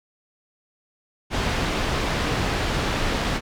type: low-pass noise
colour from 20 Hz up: pink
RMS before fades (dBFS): -24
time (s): 1.3-3.41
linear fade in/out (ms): 50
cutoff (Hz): 4200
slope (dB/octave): 12
effects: none